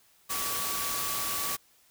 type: tone in noise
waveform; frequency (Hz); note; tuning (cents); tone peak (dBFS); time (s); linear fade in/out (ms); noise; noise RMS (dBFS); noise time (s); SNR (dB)
sine; 1142; D6; -49; -37; 0.29-1.57; 20; white; -32; 0.29-1.57; -8
effects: white hiss -63 dBFS RMS until 1.9 s